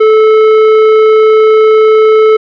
sine tone with tanh clipping, 435.4 Hz, A4, 18 cents flat, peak -4 dBFS, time 0-2.37 s, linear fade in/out 10 ms, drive 11 dB, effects none

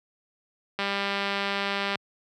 click train, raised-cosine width 0.3 ms, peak -12 dBFS, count 233, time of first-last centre 0.79-1.956 s, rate 199 Hz, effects high-pass 100 Hz 12 dB/octave

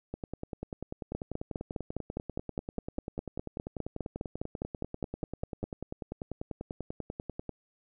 two click trains, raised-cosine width 2 ms, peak -20 / -23 dBFS, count 23 / 76, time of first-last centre 1.15-5.64 / 0.14-7.493 s, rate 4.9 / 10.2 Hz, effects none

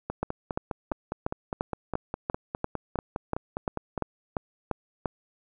two click trains, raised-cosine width 1 ms, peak -16 / -13 dBFS, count 20 / 15, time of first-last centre 0.1-3.978 / 0.23-5.058 s, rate 4.9 / 2.9 Hz, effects none

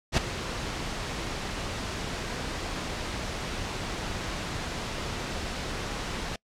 pink noise with ADSR envelope, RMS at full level -21 dBFS, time 0.12-6.36 s, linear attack 55 ms, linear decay 8 ms, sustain -12 dB, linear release 3 ms, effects noise-tail reverb RT60 0.1 s tail -26 dB re dry + low-pass 6000 Hz 12 dB/octave

